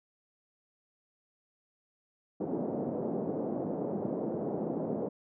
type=band-pass noise; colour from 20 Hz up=pink; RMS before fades=-34 dBFS; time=2.4-5.09 s; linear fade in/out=10 ms; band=180 to 630 Hz; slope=24 dB/octave; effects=none